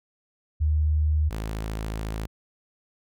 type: tone pair in turn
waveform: sine / sawtooth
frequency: 76.4 / 54.02 Hz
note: D#2 / A1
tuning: -31 / -31 cents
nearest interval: tritone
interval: 600 cents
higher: first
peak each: -19 / -25 dBFS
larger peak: first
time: 0.6-1.3 / 1.3-2.27 s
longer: second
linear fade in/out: 20 ms
effects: none